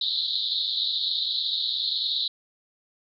white band-pass noise, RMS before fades -27 dBFS, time 0.01-2.28 s, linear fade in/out 5 ms, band 3600 to 4200 Hz, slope 96 dB/octave, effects none

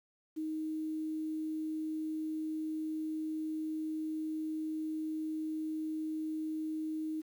sine tone with quantisation, 313.3 Hz, D#4, 12 cents sharp, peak -34 dBFS, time 0.36-7.22 s, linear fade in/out 20 ms, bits 10, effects none

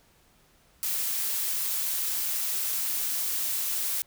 blue noise, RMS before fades -29 dBFS, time 0.83-4.02 s, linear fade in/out 0 ms, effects pink hiss -62 dBFS RMS until 4.06 s

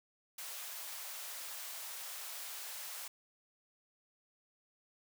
white high-pass noise, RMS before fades -45 dBFS, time 0.38-3.08 s, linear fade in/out 5 ms, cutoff 570 Hz, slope 24 dB/octave, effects none

